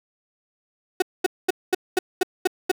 35% pulse tone bursts, 370 Hz, F#4, in tune, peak -14 dBFS, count 8, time 1-2.716 s, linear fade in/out 5 ms, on 22 ms, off 220 ms, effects none

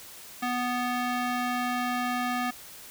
square tone with band-pass filter, 246.9 Hz, B3, in tune, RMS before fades -29 dBFS, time 0.42-2.51 s, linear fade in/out 10 ms, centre 1400 Hz, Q 0.72, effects white hiss -46 dBFS RMS until 2.9 s

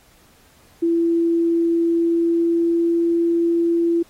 sine tone with pitch glide, 335.7 to 338 Hz, E4 to E4, +32 to +43 cents, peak -15 dBFS, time 0.82-4.03 s, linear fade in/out 10 ms, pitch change +11 cents, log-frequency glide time 1.83-3.14 s, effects pink hiss -54 dBFS RMS until 4.09 s + AAC 48 kbps

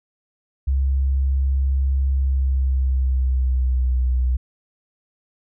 sine tone with pitch glide, 67.3 to 62.79 Hz, C2 to B1, +49 to +29 cents, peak -16 dBFS, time 0.67-4.37 s, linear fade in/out 10 ms, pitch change -120 cents, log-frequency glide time 2.11-3.97 s, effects none

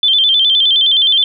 sine tone with vibrato, 3322 Hz, G#7, in tune, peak -8 dBFS, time 0.03-1.24 s, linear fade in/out 2 ms, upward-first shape square, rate 9.6 Hz, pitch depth 88 cents each way, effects none

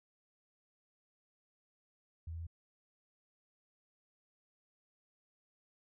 sine tone with pitch steps, 82 / 82.76 / 83.53 Hz, E2 / E2 / E2, -9 / +7 / +23 cents, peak -40 dBFS, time 2.27-2.468 s, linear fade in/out 5 ms, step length 66 ms, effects none

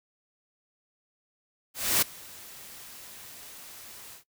white noise with ADSR envelope, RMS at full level -22 dBFS, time 1.74-4.24 s, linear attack 280 ms, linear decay 9 ms, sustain -24 dB, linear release 110 ms, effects noise-tail reverb RT60 0.1 s tail -19 dB re dry

